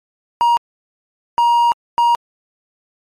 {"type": "tone bursts at uneven times", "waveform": "triangle", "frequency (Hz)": 946, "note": "A#5", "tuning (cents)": 25, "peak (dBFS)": -8, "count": 3, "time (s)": [[0.41, 0.57], [1.38, 1.72], [1.98, 2.15]], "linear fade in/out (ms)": 0, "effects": ["MP3 64 kbps"]}